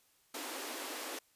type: high-pass noise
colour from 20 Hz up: pink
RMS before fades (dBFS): -42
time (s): 0.34-1.19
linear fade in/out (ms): 5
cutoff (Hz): 250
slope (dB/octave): 96
effects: white hiss -70 dBFS RMS until 1.35 s + resampled to 32000 Hz